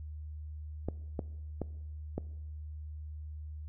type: clicks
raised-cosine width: 2 ms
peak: -20 dBFS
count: 4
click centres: 0.886 / 1.192 / 1.617 / 2.18 s
effects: noise-tail reverb RT60 1.0 s tail -20 dB re dry + added 76 Hz sine -40 dBFS peak until 3.68 s